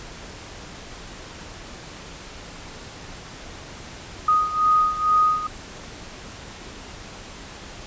sine beating tone pair, 1244.5 / 1246.7 Hz, D#6 / D#6, 0 / +3 cents, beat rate 2.2 Hz, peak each -18 / -22 dBFS, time 4.28-5.47 s, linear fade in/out 5 ms, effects pink hiss -39 dBFS RMS until 7.86 s + resampled to 16000 Hz

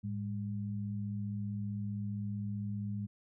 sine tone pair together, 107.06 / 202.4 Hz, A2 / G#3, -47 / -44 cents, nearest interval major seventh, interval 1103 cents, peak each -37 / -38 dBFS, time 0.03-3.07 s, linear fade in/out 20 ms, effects none

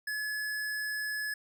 square tone, 1705 Hz, G#6, 45 cents sharp, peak -33 dBFS, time 0.07-1.34 s, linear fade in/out 5 ms, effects none

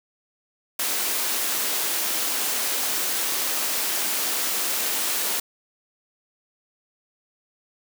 white high-pass noise, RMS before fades -25 dBFS, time 0.79-5.4 s, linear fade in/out 5 ms, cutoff 230 Hz, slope 24 dB/octave, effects none

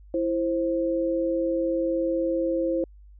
sine tone pair together, 332 / 527 Hz, E4 / C5, +12 / +12 cents, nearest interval minor sixth, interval 800 cents, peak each -25 dBFS, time 0.14-2.84 s, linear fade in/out 2 ms, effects added 50 Hz sine -46 dBFS peak until 3.19 s

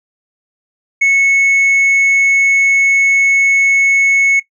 sine tone with tanh clipping, 2201 Hz, C#7, 13 cents flat, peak -8 dBFS, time 1.01-4.4 s, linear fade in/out 10 ms, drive 2 dB, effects noise-tail reverb RT60 0.1 s tail -17 dB re dry

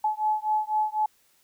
sine beating tone pair, 855 / 859 Hz, A5 / A5, -50 / -42 cents, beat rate 4 Hz, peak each -26 dBFS, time 0.04-1.06 s, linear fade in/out 5 ms, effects white hiss -64 dBFS RMS until 1.43 s

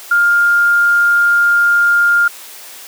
sine tone, 1406 Hz, F6, 11 cents sharp, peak -8 dBFS, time 0.11-2.28 s, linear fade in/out 5 ms, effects white hiss -34 dBFS RMS until 2.87 s + high-pass 400 Hz 12 dB/octave

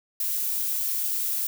violet noise, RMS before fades -27 dBFS, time 0.2-1.47 s, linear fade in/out 2 ms, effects none

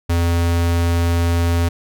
square tone, 85.2 Hz, F2, 42 cents flat, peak -15 dBFS, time 0.09-1.69 s, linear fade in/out 10 ms, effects none

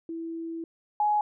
sine tone pair in turn, 329.8 / 838.3 Hz, E4 / G#5, +1 / +16 cents, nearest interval octave + major third, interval 1615 cents, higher second, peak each -32 / -21 dBFS, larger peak second, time 0.09-0.64 / 1-1.21 s, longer first, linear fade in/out 2 ms, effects none

